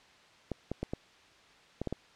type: clicks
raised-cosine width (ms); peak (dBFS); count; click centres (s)
2; -20; 7; 0.517 / 0.716 / 0.83 / 0.935 / 1.816 / 1.873 / 1.926
effects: white hiss -59 dBFS RMS until 2.15 s + low-pass 4000 Hz 12 dB/octave